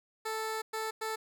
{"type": "tone bursts at uneven times", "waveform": "15% pulse", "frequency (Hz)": 440, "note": "A4", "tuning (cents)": 0, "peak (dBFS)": -27, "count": 3, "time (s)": [[0.25, 0.62], [0.73, 0.91], [1.01, 1.16]], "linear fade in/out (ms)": 10, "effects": []}